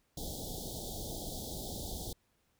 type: band-stop noise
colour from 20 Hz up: pink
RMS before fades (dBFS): -41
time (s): 0.17-2.13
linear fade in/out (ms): 5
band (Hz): 830 to 3300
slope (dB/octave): 96
effects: pink hiss -75 dBFS RMS until 2.59 s